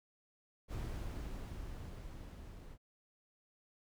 brown noise with level ramp, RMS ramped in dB -40 to -52 dBFS, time 0.68-2.78 s, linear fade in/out 50 ms, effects none

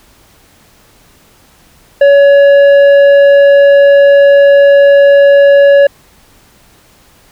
triangle tone with tanh clipping, 563 Hz, C#5, 27 cents sharp, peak -3 dBFS, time 2.01-5.87 s, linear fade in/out 5 ms, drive 12 dB, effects pink hiss -45 dBFS RMS until 7.31 s

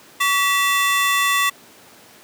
30% pulse ring-modulated tone, 1543 Hz, G6, 28 cents flat, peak -10 dBFS, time 0.2-1.5 s, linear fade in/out 10 ms, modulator 412 Hz, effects pink hiss -46 dBFS RMS until 2.23 s + high-pass 200 Hz 12 dB/octave

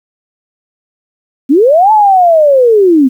sine linear two-way sweep, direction up then down, 246.9 to 880 to 246.9 Hz, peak -3 dBFS, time 1.49-3.09 s, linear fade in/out 20 ms, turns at 1.92 s, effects 7-bit

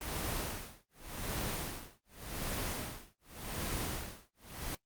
pink noise with tremolo, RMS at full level -36 dBFS, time 0.01-4.75 s, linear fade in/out 2 ms, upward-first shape sine, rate 0.87 Hz, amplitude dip 100%, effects noise-tail reverb RT60 0.1 s tail -20 dB re dry + Opus 24 kbps

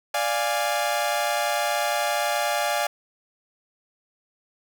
sawtooth chord, D diminished, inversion none, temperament equal with one note detuned, 587.3 / 698.5 / 827.7 Hz, D5 / F5 / Ab5, 0 / 0 / -6 cents, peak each -23 dBFS, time 0.14-2.87 s, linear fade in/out 5 ms, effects none

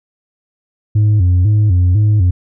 sine tone with vibrato, 97.5 Hz, G2, 9 cents flat, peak -5 dBFS, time 0.95-2.31 s, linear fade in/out 10 ms, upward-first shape square, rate 2 Hz, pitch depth 140 cents each way, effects tanh soft clip ceiling -7 dBFS

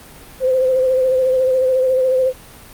sine tone with vibrato, 517 Hz, C5, 21 cents flat, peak -12 dBFS, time 0.4-2.33 s, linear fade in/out 50 ms, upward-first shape sine, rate 14 Hz, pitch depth 32 cents each way, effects pink hiss -40 dBFS RMS until 2.73 s + Opus 32 kbps

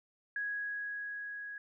sine tone with level ramp, 1661.2 Hz, G#6, in tune, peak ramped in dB -33 to -41 dBFS, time 0.36-1.58 s, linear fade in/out 2 ms, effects none

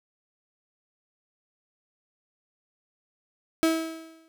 35% pulse tone with exponential decay, 324 Hz, E4, 30 cents flat, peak -16 dBFS, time 3.63-4.28 s, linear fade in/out 0 ms, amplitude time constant 140 ms, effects none

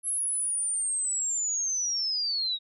sine linear sweep, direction down, 10960 to 3758 Hz, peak -26 dBFS, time 0.03-2.59 s, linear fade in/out 50 ms, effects none

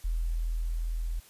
sine tone with level ramp, 41.2 Hz, E1, in tune, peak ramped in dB -26 to -29 dBFS, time 0.04-1.2 s, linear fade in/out 10 ms, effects white hiss -56 dBFS RMS until 1.29 s + resampled to 32000 Hz

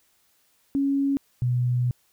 sine tone pair in turn, 277.2 / 123.48 Hz, C#4 / B2, 0 / 0 cents, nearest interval octave + major second, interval 1400 cents, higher first, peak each -20 dBFS, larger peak neither, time 0.75-1.17 / 1.42-1.91 s, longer second, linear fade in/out 0 ms, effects white hiss -65 dBFS RMS until 2.12 s

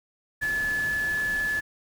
sine tone in noise, 1722 Hz, A6, 38 cents flat, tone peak -24 dBFS, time 0.41-1.61 s, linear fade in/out 20 ms, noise pink, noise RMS -39 dBFS, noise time 0.41-1.61 s, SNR +12 dB, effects none

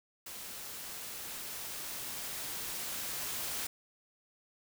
white noise with level ramp, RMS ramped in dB -45 to -37 dBFS, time 0.26-3.67 s, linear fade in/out 5 ms, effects none

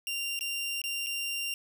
sawtooth tone with dropouts, 2780 Hz, F7, 9 cents flat, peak -28 dBFS, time 0.07-1.54 s, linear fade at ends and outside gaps 1 ms, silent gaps 0.391-0.409 / 0.817-0.839 / 1.063-1.068 s, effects none

